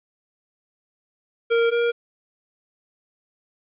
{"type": "tone pair in turn", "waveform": "square", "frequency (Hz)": [464.5, 471.3], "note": ["A#4", "A#4"], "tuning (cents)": [-6, 19], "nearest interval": "unison", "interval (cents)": 25, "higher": "second", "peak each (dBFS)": [-17, -19], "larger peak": "first", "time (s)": [[1.5, 1.71], [1.71, 1.92]], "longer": "neither", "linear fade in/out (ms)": 20, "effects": ["resampled to 8000 Hz", "9-bit"]}